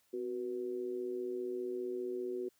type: tone with amplitude modulation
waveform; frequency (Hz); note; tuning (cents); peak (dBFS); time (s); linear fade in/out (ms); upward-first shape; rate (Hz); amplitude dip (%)
sine; 370; F#4; 0; -32; 0.13-2.49; 10; sine; 115; 75
effects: white hiss -73 dBFS RMS until 2.59 s